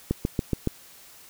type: click train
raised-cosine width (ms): 3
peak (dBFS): -10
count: 5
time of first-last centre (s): 0.11-0.673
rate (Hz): 7.1
effects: white hiss -50 dBFS RMS until 1.29 s